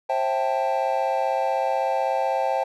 triangle chord, A minor seventh, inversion first, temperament equal with one note detuned, 532.1 / 659.3 / 784 / 880 Hz, C5 / E5 / G5 / A5, +29 / 0 / 0 / 0 cents, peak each -24 / -26 / -23 / -26 dBFS, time 0.09-2.64 s, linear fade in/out 10 ms, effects none

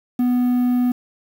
triangle tone with quantisation, 246.9 Hz, B3, in tune, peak -13 dBFS, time 0.19-0.92 s, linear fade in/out 5 ms, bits 7, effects none

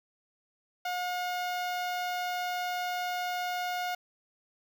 sawtooth tone with notch filter, 719 Hz, F#5, 50 cents flat, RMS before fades -33 dBFS, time 0.85-3.95 s, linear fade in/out 5 ms, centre 9000 Hz, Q 0.98, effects none

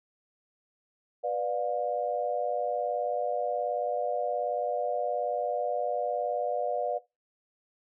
sine chord, B diminished, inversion none, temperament just, 493.9 / 592.7 / 711.2 Hz, B4 / D5 / F5, 0 / +16 / +31 cents, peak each -32 / -31 / -32 dBFS, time 1.23-6.99 s, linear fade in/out 20 ms, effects noise-tail reverb RT60 0.2 s tail -17 dB re dry

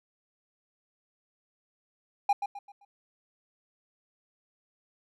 triangle tone with echo, 808 Hz, G#5, 48 cents flat, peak -18 dBFS, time 2.29-2.33 s, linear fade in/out 5 ms, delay 130 ms, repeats 4, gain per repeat -9 dB, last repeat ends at 2.85 s, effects none

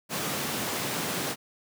pink high-pass noise, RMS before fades -31 dBFS, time 0.09-1.36 s, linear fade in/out 50 ms, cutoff 130 Hz, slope 24 dB/octave, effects none

